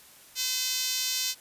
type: tone with high-pass filter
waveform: 5% pulse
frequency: 511 Hz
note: C5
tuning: 41 cents flat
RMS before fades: -29 dBFS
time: 0.35-1.35 s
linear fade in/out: 50 ms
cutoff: 3900 Hz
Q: 0.65
effects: white hiss -53 dBFS RMS until 1.4 s + resampled to 32000 Hz